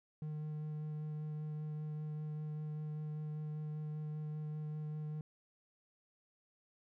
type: tone with vibrato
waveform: triangle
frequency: 152.5 Hz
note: D#3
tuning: 34 cents flat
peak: -37 dBFS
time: 0.22-5.21 s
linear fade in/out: 2 ms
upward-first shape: sine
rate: 5.1 Hz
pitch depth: 10 cents each way
effects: none